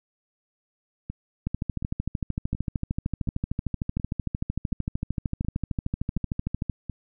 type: two click trains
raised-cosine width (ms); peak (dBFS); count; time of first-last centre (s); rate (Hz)
5; -14 / -20; 70 / 9; 1.47-6.697 / 1.1-6.897; 13.2 / 1.38
effects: none